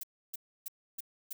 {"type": "noise bursts", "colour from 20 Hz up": "violet", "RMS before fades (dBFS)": -39, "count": 5, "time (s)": [0.01, 1.33], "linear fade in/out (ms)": 5, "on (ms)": 24, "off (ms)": 300, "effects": []}